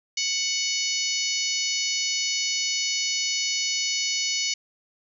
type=harmonic tone with a mistuned harmonic; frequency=740 Hz; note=F#5; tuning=in tune; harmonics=3 / 4 / 5 / 6 / 7 / 8 / 9; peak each=-31 / -31 / -36 / -30 / -31 / -30 / -34 dBFS; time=0.17-4.54 s; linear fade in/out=5 ms; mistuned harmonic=9; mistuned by=+16 cents; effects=none